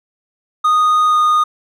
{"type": "tone with pitch glide", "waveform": "triangle", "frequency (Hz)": [1238, 1230.2], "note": ["D#6", "D#6"], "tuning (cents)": [-9, -20], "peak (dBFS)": -8, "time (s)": [0.64, 1.44], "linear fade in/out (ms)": 10, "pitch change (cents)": -11, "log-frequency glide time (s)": [1.08, 1.16], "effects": []}